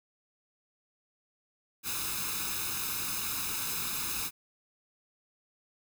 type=noise with comb filter; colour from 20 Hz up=white; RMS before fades=-34 dBFS; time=1.83-4.31 s; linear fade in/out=50 ms; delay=0.78 ms; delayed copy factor=+0.75; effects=none